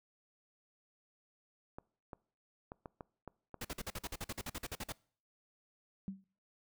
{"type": "clicks", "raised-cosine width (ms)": 1, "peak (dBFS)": -31, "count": 7, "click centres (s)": [1.785, 2.132, 2.719, 2.858, 3.008, 3.277, 3.543]}
{"type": "noise bursts", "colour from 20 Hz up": "pink", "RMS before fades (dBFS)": -41, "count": 16, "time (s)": [3.61, 4.923], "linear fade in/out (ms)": 5, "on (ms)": 38, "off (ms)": 47}
{"type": "tone with exponential decay", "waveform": "sine", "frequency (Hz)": 193.1, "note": "G3", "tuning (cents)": -26, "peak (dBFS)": -34, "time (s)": [6.08, 6.24], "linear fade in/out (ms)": 0, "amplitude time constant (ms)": 33}
{"effects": ["noise-tail reverb RT60 0.5 s tail -24 dB re dry"]}